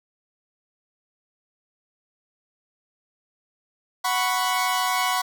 sawtooth chord, F# suspended fourth, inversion none, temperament equal, 740 / 987.8 / 1108.7 Hz, F#5 / B5 / C#6, 0 / 0 / 0 cents, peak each -22 dBFS, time 4.04-5.22 s, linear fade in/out 10 ms, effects none

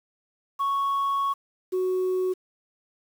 sine tone pair in turn, 1108.7 / 370 Hz, C#6 / F#4, 0 / 0 cents, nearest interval octave + perfect fifth, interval 1900 cents, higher first, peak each -20 dBFS, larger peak neither, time 0.59-1.34 / 1.72-2.34 s, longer first, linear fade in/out 20 ms, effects tanh soft clip ceiling -21 dBFS + 8-bit

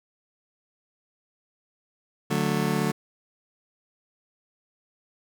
30% pulse chord, D major, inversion none, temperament just, 146.83 / 183.54 / 220.2 Hz, D3 / F#3 / A3, 0 / -14 / +2 cents, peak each -25 dBFS, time 2.3-2.92 s, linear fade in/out 10 ms, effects none

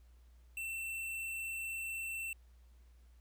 square tone, 2688 Hz, E7, 33 cents sharp, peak -39 dBFS, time 0.57-2.33 s, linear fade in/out 2 ms, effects added 60 Hz sine -58 dBFS peak until 3.2 s + pink hiss -75 dBFS RMS until 3.2 s

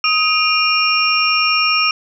sine tone cluster, 1262 / 2426 / 2791 / 5490 Hz, D#6 / D#7 / F7 / F8, +24 / -44 / -2 / -31 cents, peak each -18 dBFS, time 0.04-1.91 s, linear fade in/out 2 ms, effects none

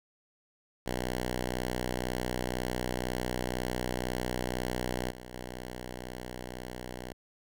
5% pulse tone with level steps, 62 Hz, B1, 7 cents sharp, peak -20 / -33 / -28 dBFS, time 0.86-7.13 s, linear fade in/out 5 ms, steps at 5.1 / 5.33 s, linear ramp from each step 10 ms, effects none

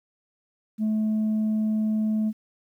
sine tone, 216.3 Hz, A3, 29 cents flat, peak -19 dBFS, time 0.78-2.33 s, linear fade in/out 50 ms, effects tanh soft clip ceiling -20 dBFS + 10-bit

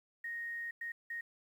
sine tone bursts at uneven times, 1864.7 Hz, A#6, in tune, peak -38 dBFS, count 3, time 0.24-0.71 / 0.81-0.92 / 1.1-1.21 s, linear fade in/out 5 ms, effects 11-bit

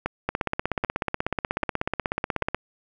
two click trains, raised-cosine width 0.5 ms, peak -10 / -9 dBFS, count 4 / 38, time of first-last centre 0.06-2.422 / 0.29-2.546 s, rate 1.27 / 16.4 Hz, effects none

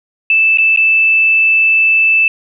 sine tone with dropouts, 2637 Hz, E7, in tune, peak -7 dBFS, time 0.3-2.28 s, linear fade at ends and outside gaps 2 ms, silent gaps 0.574-0.584 / 0.762-0.773 s, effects none

